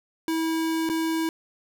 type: tone with dropouts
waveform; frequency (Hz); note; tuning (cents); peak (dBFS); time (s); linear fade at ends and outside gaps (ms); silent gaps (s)
square; 324.1; E4; -29; -24; 0.28-1.29; 1; 0.891-0.898
effects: none